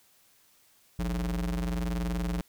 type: ring-modulated tone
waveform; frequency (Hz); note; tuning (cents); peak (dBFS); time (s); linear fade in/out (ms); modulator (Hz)
square; 61.74; B1; 0; -26; 0.99-2.41; 0; 113
effects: white hiss -63 dBFS RMS until 2.48 s